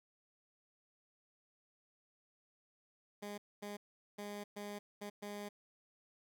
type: tone bursts at uneven times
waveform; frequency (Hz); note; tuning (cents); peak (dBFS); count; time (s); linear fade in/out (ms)
15% pulse; 205.3; G#3; -20; -37; 6; 3.22-3.38 / 3.62-3.77 / 4.18-4.44 / 4.56-4.79 / 5.01-5.1 / 5.22-5.49; 10
effects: none